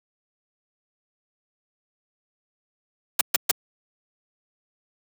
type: noise bursts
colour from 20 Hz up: white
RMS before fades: -18 dBFS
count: 3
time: 3.19-3.513 s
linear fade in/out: 5 ms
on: 21 ms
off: 130 ms
effects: high-pass 200 Hz 12 dB/octave